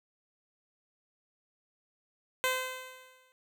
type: tone with exponential decay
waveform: 10% pulse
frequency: 514 Hz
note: C5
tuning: 31 cents flat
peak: -17 dBFS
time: 2.44-3.32 s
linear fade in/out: 0 ms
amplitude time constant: 190 ms
effects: none